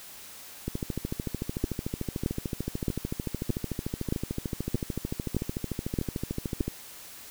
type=two click trains; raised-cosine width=3 ms; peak=-13 / -17 dBFS; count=9 / 82; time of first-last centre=1.64-6.609 / 0.68-6.68 s; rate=1.61 / 13.5 Hz; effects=white hiss -46 dBFS RMS until 7.3 s